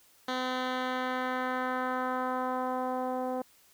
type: tone with low-pass filter sweep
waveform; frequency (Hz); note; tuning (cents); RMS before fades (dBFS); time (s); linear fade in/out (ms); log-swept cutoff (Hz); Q
10% pulse; 255.2; C4; -43; -32; 0.28-3.42; 5; 4000 to 640; 1.4
effects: white hiss -62 dBFS RMS until 3.73 s